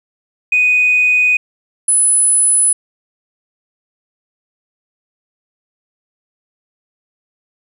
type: tone pair in turn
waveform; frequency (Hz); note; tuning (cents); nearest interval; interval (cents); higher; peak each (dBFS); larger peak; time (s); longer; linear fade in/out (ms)
sine; 2489 / 10063; D#7 / D#9; 0 / +18; 2 octaves; 2418; second; -8; neither; 0.52-1.37 / 1.88-2.73; neither; 5
effects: tanh soft clip ceiling -4 dBFS + 8-bit